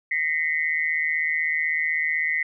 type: tone with amplitude modulation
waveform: sine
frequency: 2013 Hz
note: B6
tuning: 33 cents sharp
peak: -17 dBFS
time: 0.11-2.43 s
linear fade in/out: 5 ms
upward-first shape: sine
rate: 156 Hz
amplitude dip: 95%
effects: none